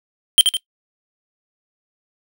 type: tone with echo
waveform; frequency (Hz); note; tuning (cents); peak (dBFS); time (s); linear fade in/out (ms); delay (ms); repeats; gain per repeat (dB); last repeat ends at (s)
square; 3143; G7; +4; -6; 0.38-0.41; 0; 79; 2; -6; 0.568
effects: noise-tail reverb RT60 0.1 s tail -20 dB re dry